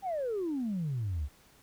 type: exponential sweep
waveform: sine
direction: down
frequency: 808 to 65.8 Hz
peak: -29 dBFS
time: 0.02-1.29 s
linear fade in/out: 50 ms
effects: tanh soft clip ceiling -27 dBFS + pink hiss -61 dBFS RMS until 1.62 s